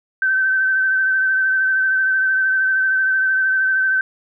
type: tone with vibrato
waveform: sine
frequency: 1541 Hz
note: G6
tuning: 30 cents flat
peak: -14 dBFS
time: 0.22-4.01 s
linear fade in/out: 2 ms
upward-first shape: triangle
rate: 13 Hz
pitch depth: 28 cents each way
effects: none